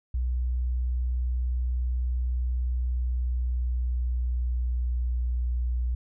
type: tone with pitch glide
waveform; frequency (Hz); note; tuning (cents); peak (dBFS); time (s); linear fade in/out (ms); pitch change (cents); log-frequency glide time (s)
sine; 61.74 to 60.78; B1 to B1; 0 to -27; -24; 0.14-5.95; 5; -27; 2.75-5.23
effects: none